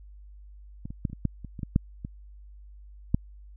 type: clicks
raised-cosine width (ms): 5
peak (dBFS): -23 / -26 / -14 / -30 / -25 / -12 / -27 / -25 / -19 / -8 / -22 / -9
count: 12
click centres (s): 0.855 / 0.905 / 1.052 / 1.099 / 1.131 / 1.253 / 1.447 / 1.592 / 1.632 / 1.761 / 2.049 / 3.145
effects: added 50 Hz sine -45 dBFS peak until 3.56 s